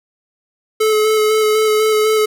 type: tone with vibrato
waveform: square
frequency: 431.4 Hz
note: A4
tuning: 34 cents flat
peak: -12 dBFS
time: 0.8-2.26 s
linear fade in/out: 10 ms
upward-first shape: square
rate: 4 Hz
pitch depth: 14 cents each way
effects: none